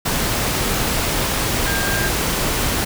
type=tone in noise; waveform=sine; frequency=1600 Hz; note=G6; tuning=35 cents sharp; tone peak=-23 dBFS; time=1.66-2.09 s; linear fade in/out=10 ms; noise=pink; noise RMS=-20 dBFS; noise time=0.05-2.85 s; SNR=-6 dB; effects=none